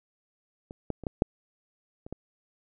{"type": "clicks", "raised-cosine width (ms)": 2, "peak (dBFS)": [-27, -16, -27, -16, -7, -28, -22], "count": 7, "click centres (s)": [0.709, 0.903, 1.037, 1.068, 1.221, 2.065, 2.126], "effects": []}